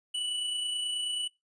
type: tone with amplitude modulation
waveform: square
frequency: 2960 Hz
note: F#7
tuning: in tune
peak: -29 dBFS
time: 0.14-1.28 s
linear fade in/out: 10 ms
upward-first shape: sine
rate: 29.3 Hz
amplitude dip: 30%
effects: noise-tail reverb RT60 0.2 s tail -21 dB re dry + resampled to 22050 Hz